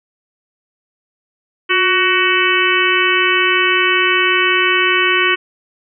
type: harmonic tone with a mistuned harmonic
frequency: 374.7 Hz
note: F#4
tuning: 22 cents sharp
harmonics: 1 / 3 / 4 / 5 / 6 / 7 / 8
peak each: -19 / -19 / -19 / -19 / -19 / -19 / -19 dBFS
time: 1.69-5.36 s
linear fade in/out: 20 ms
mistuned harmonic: 1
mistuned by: -64 cents
effects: none